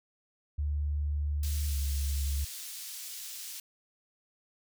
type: tone with pitch glide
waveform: sine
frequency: 73.42 to 69.98 Hz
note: D2 to C#2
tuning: 0 to +17 cents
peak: -28 dBFS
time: 0.58-2.45 s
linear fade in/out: 10 ms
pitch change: -83 cents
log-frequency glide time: 1.68-1.76 s
type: high-pass noise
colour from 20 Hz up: pink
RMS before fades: -42 dBFS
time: 1.43-3.6 s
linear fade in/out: 2 ms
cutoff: 4400 Hz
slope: 12 dB/octave
effects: none